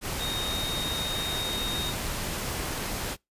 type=tone in noise; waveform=sine; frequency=3719 Hz; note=A#7; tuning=5 cents flat; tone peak=-30 dBFS; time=0.18-1.94 s; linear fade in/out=50 ms; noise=pink; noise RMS=-32 dBFS; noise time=0.01-3.17 s; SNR=-1 dB; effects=noise-tail reverb RT60 0.2 s tail -26 dB re dry + resampled to 32000 Hz